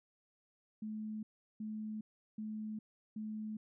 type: tone bursts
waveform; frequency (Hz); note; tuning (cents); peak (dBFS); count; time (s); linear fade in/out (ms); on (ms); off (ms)
sine; 215.5; A3; -36; -39; 4; 0.82-3.57; 5; 410; 370
effects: none